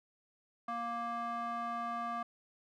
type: tone with band-pass filter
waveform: square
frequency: 234.5 Hz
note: A#3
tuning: 11 cents sharp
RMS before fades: -38 dBFS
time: 0.68-2.23 s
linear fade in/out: 5 ms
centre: 1000 Hz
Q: 9.2
effects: none